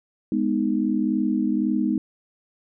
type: chord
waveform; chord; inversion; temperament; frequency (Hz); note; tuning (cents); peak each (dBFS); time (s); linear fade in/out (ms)
sine; G# minor; none; just; 207.7 / 249.2 / 311.5; G#3 / B3 / D#4; 0 / +16 / +2; -24; 0.32-1.98; 2
effects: none